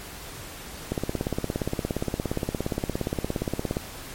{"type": "click train", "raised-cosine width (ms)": 2, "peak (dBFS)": -12, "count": 50, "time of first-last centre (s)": [0.92, 3.769], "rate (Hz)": 17.2, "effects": ["pink hiss -40 dBFS RMS until 4.14 s", "MP3 64 kbps"]}